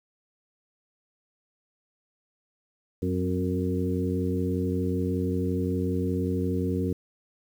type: harmonic tone with a mistuned harmonic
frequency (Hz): 91.7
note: F#2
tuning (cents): -15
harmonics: 1 / 2 / 3 / 4 / 5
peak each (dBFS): -29 / -30 / -30 / -33 / -33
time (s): 3.02-6.93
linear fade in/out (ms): 5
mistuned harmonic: 3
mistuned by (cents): -41
effects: 9-bit